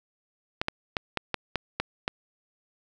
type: clicks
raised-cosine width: 0.3 ms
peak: -10 dBFS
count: 8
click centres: 0.615 / 0.684 / 0.968 / 1.173 / 1.343 / 1.557 / 1.8 / 2.079 s
effects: none